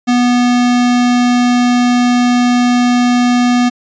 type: tone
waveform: square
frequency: 244.8 Hz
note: B3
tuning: 15 cents flat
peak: -9 dBFS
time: 0.07-3.7 s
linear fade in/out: 20 ms
effects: resampled to 16000 Hz